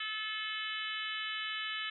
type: harmonic tone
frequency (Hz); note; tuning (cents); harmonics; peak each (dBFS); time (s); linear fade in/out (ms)
433; A4; -28; 3 / 4 / 5 / 6 / 7 / 8 / 9; -44 / -41 / -44 / -45 / -40 / -46 / -48; 0-1.9; 5
effects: none